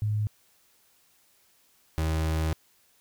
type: tone pair in turn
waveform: sine / 35% pulse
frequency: 105.9 / 79.34 Hz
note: G#2 / D#2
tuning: +34 / +34 cents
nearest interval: perfect fourth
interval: 500 cents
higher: first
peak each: -24 / -23 dBFS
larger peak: second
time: 0.02-0.27 / 1.98-2.53 s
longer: second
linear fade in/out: 0 ms
effects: white hiss -64 dBFS RMS until 3 s

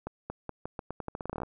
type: accelerating click train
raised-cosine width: 1 ms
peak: -21 dBFS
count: 18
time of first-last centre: 0.07-1.433 s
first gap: 230 ms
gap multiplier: 0.84
effects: none

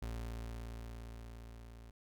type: tone with level ramp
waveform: 35% pulse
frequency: 57.2 Hz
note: A#1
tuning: 32 cents flat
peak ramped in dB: -37 to -50 dBFS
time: 0.02-1.91 s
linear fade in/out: 5 ms
effects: none

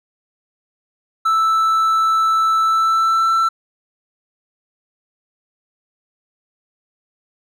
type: tone with pitch glide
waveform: triangle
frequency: 1318.5 to 1336.1 Hz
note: E6 to E6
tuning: 0 to +23 cents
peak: -11 dBFS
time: 1.25-3.49 s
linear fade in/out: 10 ms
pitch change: +23 cents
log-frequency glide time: 2.62-3.3 s
effects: none

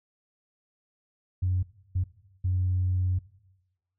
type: tone bursts at uneven times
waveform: sine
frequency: 91.7 Hz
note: F#2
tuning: 15 cents flat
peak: -22 dBFS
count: 3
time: 1.42-1.63 / 1.95-2.04 / 2.44-3.19 s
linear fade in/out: 10 ms
effects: noise-tail reverb RT60 1.0 s tail -19 dB re dry + tanh soft clip ceiling -18 dBFS

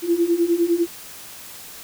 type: beating tone pair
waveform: sine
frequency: 335 / 344.9 Hz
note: E4 / F4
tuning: +28 / -22 cents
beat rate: 9.9 Hz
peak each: -21 / -18 dBFS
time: 0.02-0.87 s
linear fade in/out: 50 ms
effects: white hiss -39 dBFS RMS until 1.83 s

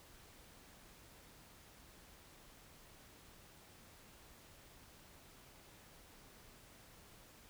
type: silence
effects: pink hiss -61 dBFS RMS until 7.49 s

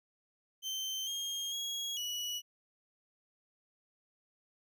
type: tone with pitch steps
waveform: 30% pulse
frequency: 3106 / 3230 / 3310 / 2934 Hz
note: G7 / G#7 / G#7 / F#7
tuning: -17 / -49 / -6 / -15 cents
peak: -33 dBFS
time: 0.62-2.42 s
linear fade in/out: 50 ms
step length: 450 ms
effects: none

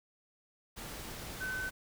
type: tone in noise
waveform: sine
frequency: 1521 Hz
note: F#6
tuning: 47 cents sharp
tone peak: -35 dBFS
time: 1.4-1.7 s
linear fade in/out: 20 ms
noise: pink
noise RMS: -44 dBFS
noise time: 0.76-1.71 s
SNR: +6 dB
effects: none

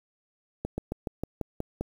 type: slowing click train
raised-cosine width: 2 ms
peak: -17 dBFS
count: 8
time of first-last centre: 0.65-1.81 s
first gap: 130 ms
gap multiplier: 1.08
effects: 8-bit

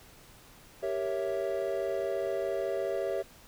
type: chord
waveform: triangle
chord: G diminished seventh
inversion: none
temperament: equal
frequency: 392 / 466.2 / 554.4 / 659.3 Hz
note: G4 / Bb4 / Db5 / Fb5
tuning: 0 / 0 / 0 / 0 cents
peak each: -32 / -36 / -32 / -33 dBFS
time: 0.82-3.23 s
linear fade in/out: 20 ms
effects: pink hiss -55 dBFS RMS until 3.47 s

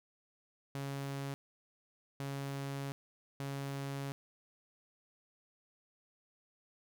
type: tone bursts at uneven times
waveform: sawtooth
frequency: 138.59 Hz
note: C#3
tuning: in tune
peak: -34 dBFS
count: 3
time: 0.75-1.34 / 2.2-2.92 / 3.4-4.12 s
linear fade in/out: 0 ms
effects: none

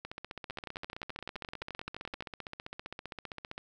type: two click trains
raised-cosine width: 0.3 ms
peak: -23 / -24 dBFS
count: 21 / 55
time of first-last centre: 0.5-2.224 / 0.05-3.579 s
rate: 11.6 / 15.3 Hz
effects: none

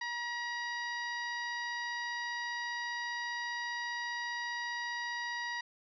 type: harmonic tone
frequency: 955 Hz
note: A#5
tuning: 42 cents sharp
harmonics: 1 / 2 / 3 / 4 / 5 / 6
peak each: -41 / -37 / -52 / -48 / -47 / -53 dBFS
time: 0.01-5.61 s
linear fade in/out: 5 ms
effects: none

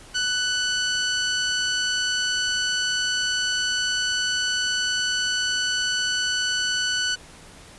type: tone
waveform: 15% pulse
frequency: 1490 Hz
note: F#6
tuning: 12 cents sharp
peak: -15 dBFS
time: 0.14-7.16 s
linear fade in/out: 20 ms
effects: pink hiss -46 dBFS RMS until 7.78 s + resampled to 24000 Hz

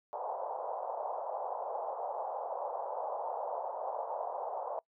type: band-pass noise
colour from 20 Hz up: white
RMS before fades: -38 dBFS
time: 0.13-4.79 s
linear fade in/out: 0 ms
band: 510 to 930 Hz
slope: 48 dB/octave
effects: noise-tail reverb RT60 0.1 s tail -23 dB re dry

